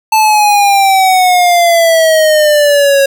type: exponential sweep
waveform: square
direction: down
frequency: 880 to 547 Hz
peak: -6 dBFS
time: 0.12-3.06 s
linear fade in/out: 5 ms
effects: none